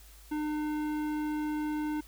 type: tone with tanh clipping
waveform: sine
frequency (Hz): 302.5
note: D#4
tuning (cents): -49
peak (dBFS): -32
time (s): 0.31-2.01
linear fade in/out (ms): 10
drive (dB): 15
effects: added 52 Hz sine -52 dBFS peak until 2.07 s + white hiss -57 dBFS RMS until 2.07 s